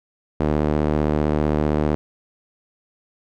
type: tone with band-pass filter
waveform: sawtooth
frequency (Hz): 75.5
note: D2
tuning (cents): +48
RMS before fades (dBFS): -20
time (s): 0.4-1.95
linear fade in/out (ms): 0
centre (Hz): 380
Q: 0.79
effects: none